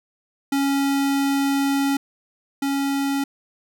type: tone pair in turn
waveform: square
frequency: 277.2 / 277.2 Hz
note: C#4 / C#4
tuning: 0 / 0 cents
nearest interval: unison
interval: 0 cents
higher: neither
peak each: -19 / -21 dBFS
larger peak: first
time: 0.52-1.97 / 2.62-3.24 s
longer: first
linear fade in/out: 5 ms
effects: none